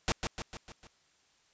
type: noise with echo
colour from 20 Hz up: pink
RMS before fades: -28 dBFS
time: 0.08-0.12 s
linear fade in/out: 0 ms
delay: 150 ms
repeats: 5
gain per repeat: -5 dB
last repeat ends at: 0.87 s
effects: white hiss -68 dBFS RMS until 1.53 s + resampled to 16000 Hz